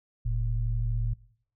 sine tone pair together, 42.31 / 113.9 Hz, E1 / A#2, +46 / -40 cents, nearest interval octave + perfect fourth, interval 1714 cents, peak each -27 / -29 dBFS, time 0.25-1.14 s, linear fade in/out 10 ms, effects noise-tail reverb RT60 0.6 s tail -20 dB re dry

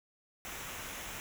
pink noise with comb filter, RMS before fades -43 dBFS, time 0.45-1.2 s, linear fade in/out 0 ms, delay 0.22 ms, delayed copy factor -0.55, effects none

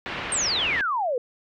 white low-pass noise, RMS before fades -32 dBFS, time 0.06-0.81 s, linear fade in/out 0 ms, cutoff 2900 Hz, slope 24 dB/octave
sine exponential sweep, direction down, 8800 to 466.2 Hz, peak -22 dBFS, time 0.32-1.18 s, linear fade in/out 2 ms
effects none

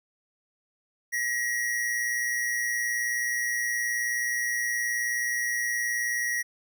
square tone pair together, 1900 / 2019 Hz, A#6 / B6, +33 / +38 cents, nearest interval minor second, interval 105 cents, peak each -27 / -37 dBFS, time 1.12-6.43 s, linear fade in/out 20 ms, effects none

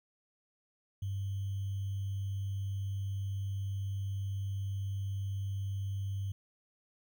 sine tone with sample-and-hold, 98 Hz, G2, in tune, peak -33 dBFS, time 1.02-6.32 s, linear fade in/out 5 ms, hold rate 3150 Hz, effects none

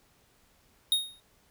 square tone with exponential decay, 3729 Hz, A#7, in tune, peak -20 dBFS, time 0.92-1.2 s, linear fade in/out 1 ms, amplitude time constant 59 ms, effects pink hiss -65 dBFS RMS until 1.5 s

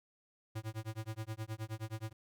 square tone with tremolo, 110 Hz, A2, in tune, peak -37 dBFS, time 0.55-2.13 s, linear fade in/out 10 ms, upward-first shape sine, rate 9.5 Hz, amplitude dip 100%, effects none

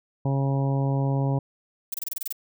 harmonic tone, 137.1 Hz, C#3, 19 cents flat, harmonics 1 / 2 / 3 / 4 / 5 / 6 / 7, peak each -22 / -30 / -35 / -34 / -38 / -38 / -38 dBFS, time 0.25-1.39 s, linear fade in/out 5 ms
violet noise bursts, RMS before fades -29 dBFS, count 9, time 1.92-2.326 s, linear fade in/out 5 ms, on 22 ms, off 26 ms
effects none

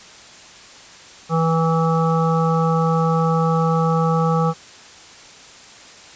harmonic tone, 163.3 Hz, E3, 16 cents flat, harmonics 1 / 3 / 5 / 7 / 8, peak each -17 / -22 / -24 / -25 / -26 dBFS, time 1.29-4.54 s, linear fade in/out 50 ms, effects white hiss -42 dBFS RMS until 6.15 s + resampled to 16000 Hz

